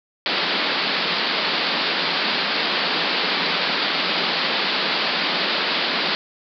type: band-pass noise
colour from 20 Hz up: white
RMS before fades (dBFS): -22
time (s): 0.26-6.15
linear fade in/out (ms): 0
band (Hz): 160 to 4800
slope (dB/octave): 96
effects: none